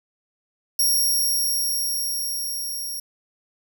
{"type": "tone with level ramp", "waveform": "10% pulse", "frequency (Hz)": 5588, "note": "F8", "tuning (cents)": 0, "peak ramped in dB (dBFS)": [-11, -23], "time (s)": [0.79, 3], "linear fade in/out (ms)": 5, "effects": []}